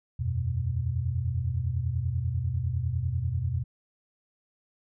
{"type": "chord", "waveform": "sine", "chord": "E suspended second", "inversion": "none", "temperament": "equal", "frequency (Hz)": [82.41, 92.5, 123.47], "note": ["E2", "F#2", "B2"], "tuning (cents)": [0, 0, 0], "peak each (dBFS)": [-31, -31, -29], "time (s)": [0.19, 3.64], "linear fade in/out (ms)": 10, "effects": []}